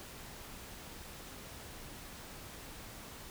silence, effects pink hiss -49 dBFS RMS until 3.3 s

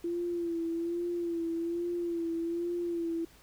sine tone with vibrato, 339.8 Hz, F4, 47 cents flat, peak -30 dBFS, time 0.04-3.25 s, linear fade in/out 5 ms, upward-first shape sine, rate 1.2 Hz, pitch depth 42 cents each way, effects added 50 Hz sine -65 dBFS peak until 3.42 s + pink hiss -59 dBFS RMS until 3.42 s

